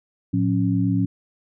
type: tone cluster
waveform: sine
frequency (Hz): 112.2 / 180.7 / 275.5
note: A2 / F#3 / C#4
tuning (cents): +34 / -41 / -11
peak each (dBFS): -22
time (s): 0.33-1.06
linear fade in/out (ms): 10
effects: none